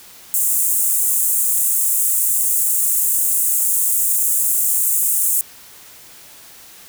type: high-pass noise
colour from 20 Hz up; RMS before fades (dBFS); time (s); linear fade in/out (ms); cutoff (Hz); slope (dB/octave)
pink; -17; 0.34-5.41; 0; 7500; 48
effects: white hiss -42 dBFS RMS until 6.88 s